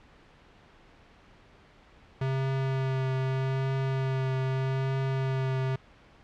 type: tone with vibrato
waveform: square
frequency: 132.8 Hz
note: C3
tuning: 26 cents sharp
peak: -27 dBFS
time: 2.21-5.76 s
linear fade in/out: 5 ms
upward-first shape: triangle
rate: 0.81 Hz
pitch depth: 17 cents each way
effects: pink hiss -56 dBFS RMS until 6.23 s + low-pass 3000 Hz 12 dB/octave